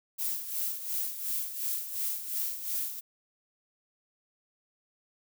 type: noise with tremolo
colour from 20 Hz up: violet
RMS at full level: -31 dBFS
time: 0.18-3.01 s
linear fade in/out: 20 ms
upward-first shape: sine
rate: 2.8 Hz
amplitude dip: 65%
effects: none